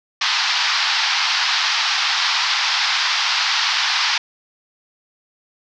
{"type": "band-pass noise", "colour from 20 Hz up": "white", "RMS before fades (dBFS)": -19, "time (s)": [0.21, 4.18], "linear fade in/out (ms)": 5, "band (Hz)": [810, 5300], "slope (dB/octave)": 48, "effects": []}